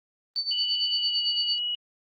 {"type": "tone with tremolo", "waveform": "sine", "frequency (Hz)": 4532, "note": "C#8", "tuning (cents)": 37, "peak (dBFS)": -23, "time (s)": [0.36, 1.58], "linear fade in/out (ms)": 0, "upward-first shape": "sine", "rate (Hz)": 8.9, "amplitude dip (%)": 80}
{"type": "tone with pitch glide", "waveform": "sine", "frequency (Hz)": [2960, 2918], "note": ["F#7", "F#7"], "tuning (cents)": [0, -25], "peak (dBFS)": -26, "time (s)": [0.51, 1.75], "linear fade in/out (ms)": 2, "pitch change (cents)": -25, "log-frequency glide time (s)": [0.86, 1.26]}
{"effects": ["Opus 24 kbps"]}